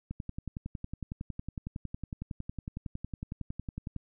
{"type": "click train", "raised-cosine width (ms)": 5, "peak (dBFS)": -24, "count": 43, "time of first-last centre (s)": [0.11, 3.963], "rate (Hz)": 10.9, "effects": []}